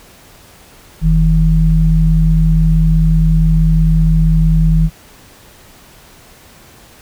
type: tone pair together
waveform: sine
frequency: 44.67 / 160 Hz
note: F1 / D#3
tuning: +40 / +49 cents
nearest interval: octave + minor seventh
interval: 2209 cents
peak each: -10 dBFS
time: 1.01-4.9 s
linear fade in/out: 50 ms
effects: pink hiss -42 dBFS RMS until 7.01 s